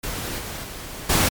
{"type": "noise with level steps", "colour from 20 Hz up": "pink", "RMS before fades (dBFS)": [-29, -32, -35, -18], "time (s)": [0.03, 1.29], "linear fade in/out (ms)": 10, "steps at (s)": [0.38, 0.63, 1.09], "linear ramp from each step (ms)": 10, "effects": ["MP3 96 kbps"]}